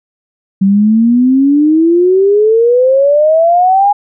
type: exponential sweep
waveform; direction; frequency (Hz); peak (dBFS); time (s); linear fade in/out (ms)
sine; up; 190.8 to 828; -5; 0.61-3.93; 10
effects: none